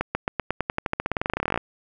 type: accelerating click train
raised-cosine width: 0.5 ms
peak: -8 dBFS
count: 28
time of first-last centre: 0.01-1.576 s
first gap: 140 ms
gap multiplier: 0.92
effects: none